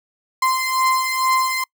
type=beating tone pair; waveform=35% pulse; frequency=1039 / 1041.2 Hz; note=C6 / C6; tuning=-12 / -9 cents; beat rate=2.2 Hz; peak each=-17 / -20 dBFS; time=0.42-1.64 s; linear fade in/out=5 ms; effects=noise-tail reverb RT60 0.1 s tail -26 dB re dry